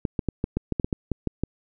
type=clicks; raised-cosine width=3 ms; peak=-11 dBFS; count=12; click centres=0.052 / 0.192 / 0.287 / 0.441 / 0.57 / 0.723 / 0.798 / 0.845 / 0.928 / 1.117 / 1.273 / 1.436 s; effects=none